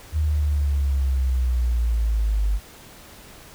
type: linear sweep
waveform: sine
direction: down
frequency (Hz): 77.78 to 49.25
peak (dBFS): -18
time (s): 0.12-2.6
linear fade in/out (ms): 50
effects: pink hiss -45 dBFS RMS until 3.54 s